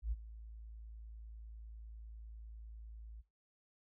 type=tone with ADSR envelope; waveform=sine; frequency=55 Hz; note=A1; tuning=in tune; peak=-31 dBFS; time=0.02-3.22 s; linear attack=98 ms; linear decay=31 ms; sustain=-17 dB; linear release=21 ms; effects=noise-tail reverb RT60 0.3 s tail -21 dB re dry + tanh soft clip ceiling -27 dBFS